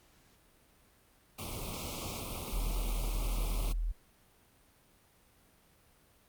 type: band-stop noise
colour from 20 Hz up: pink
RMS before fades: -40 dBFS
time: 1.38-3.73 s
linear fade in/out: 10 ms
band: 1300 to 2200 Hz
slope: 96 dB/octave
type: tone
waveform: sine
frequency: 40.86 Hz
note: E1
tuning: 14 cents flat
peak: -30 dBFS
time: 2.52-3.92 s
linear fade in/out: 10 ms
effects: pink hiss -65 dBFS RMS until 6.28 s + Opus 48 kbps